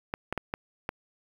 clicks, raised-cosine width 0.5 ms, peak -15 dBFS, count 5, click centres 0.139 / 0.326 / 0.377 / 0.539 / 0.891 s, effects 7-bit

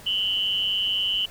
sine tone with amplitude modulation, 2978 Hz, F#7, 11 cents sharp, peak -18 dBFS, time 0.06-1.26 s, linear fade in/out 10 ms, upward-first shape sine, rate 196 Hz, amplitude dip 80%, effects pink hiss -46 dBFS RMS until 1.3 s

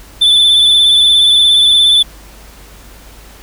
triangle tone with vibrato, 3507 Hz, A7, 6 cents flat, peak -4 dBFS, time 0.21-2.03 s, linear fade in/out 10 ms, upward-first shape sine, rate 17 Hz, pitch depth 28 cents each way, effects added 50 Hz sine -37 dBFS peak until 3.42 s + pink hiss -39 dBFS RMS until 3.42 s

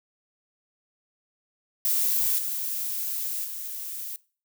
violet noise with level steps, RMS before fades -24 / -30 / -35 dBFS, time 1.85-4.16 s, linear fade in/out 0 ms, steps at 2.38 / 3.44 s, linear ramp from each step 10 ms, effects noise-tail reverb RT60 0.4 s tail -22 dB re dry

